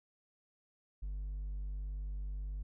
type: tone with hard clipping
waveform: sine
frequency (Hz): 49.17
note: G1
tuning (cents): +6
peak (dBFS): -38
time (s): 1.02-2.63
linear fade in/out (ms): 10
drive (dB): 2
effects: none